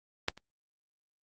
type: clicks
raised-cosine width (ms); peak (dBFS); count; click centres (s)
0.2; -10 / -30; 2; 0.284 / 0.376
effects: Opus 32 kbps